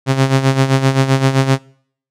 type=tone with tremolo; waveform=sawtooth; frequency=134 Hz; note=C3; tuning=42 cents sharp; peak=-4 dBFS; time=0.06-1.59 s; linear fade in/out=50 ms; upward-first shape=sine; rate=7.7 Hz; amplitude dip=70%; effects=noise-tail reverb RT60 0.6 s tail -25 dB re dry + low-pass 8000 Hz 12 dB/octave